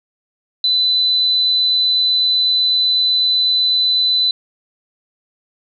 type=tone; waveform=sine; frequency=4006 Hz; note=B7; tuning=24 cents sharp; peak=-12 dBFS; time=0.64-4.31 s; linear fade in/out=2 ms; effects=none